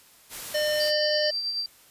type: noise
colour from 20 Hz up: white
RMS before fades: -37 dBFS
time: 0.29-0.93 s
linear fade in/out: 50 ms
type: harmonic tone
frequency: 604 Hz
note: D5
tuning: 48 cents sharp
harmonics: 1 / 3 / 5 / 7 / 9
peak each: -24 / -31 / -33 / -37 / -34 dBFS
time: 0.54-1.31 s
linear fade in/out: 10 ms
type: tone with tremolo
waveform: sine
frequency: 4696 Hz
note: D8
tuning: 1 cent flat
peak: -25 dBFS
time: 0.8-1.66 s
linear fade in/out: 2 ms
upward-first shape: sine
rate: 9.2 Hz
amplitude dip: 40%
effects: white hiss -55 dBFS RMS until 1.9 s + resampled to 32000 Hz